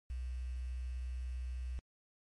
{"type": "tone with quantisation", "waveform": "sine", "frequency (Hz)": 62.5, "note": "B1", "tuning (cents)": 21, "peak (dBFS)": -37, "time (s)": [0.1, 1.79], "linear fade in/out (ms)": 0, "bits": 10, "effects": ["MP3 48 kbps"]}